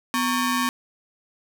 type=ring-modulated tone; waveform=sawtooth; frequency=680 Hz; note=F5; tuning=46 cents flat; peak=-14 dBFS; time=0.14-0.69 s; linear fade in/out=0 ms; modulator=431 Hz; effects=none